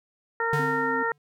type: harmonic tone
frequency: 459.7 Hz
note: A#4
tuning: 24 cents flat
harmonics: 1 / 2 / 3 / 4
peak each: -29 / -29 / -29 / -29 dBFS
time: 0.4-1.12 s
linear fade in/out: 2 ms
type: tone with exponential decay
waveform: square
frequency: 146.5 Hz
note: D3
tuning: 4 cents flat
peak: -25 dBFS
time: 0.53-1.18 s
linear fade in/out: 2 ms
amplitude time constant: 140 ms
type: tone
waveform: sine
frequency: 261.8 Hz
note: C4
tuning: 1 cent sharp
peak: -31 dBFS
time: 0.59-1.03 s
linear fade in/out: 5 ms
effects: none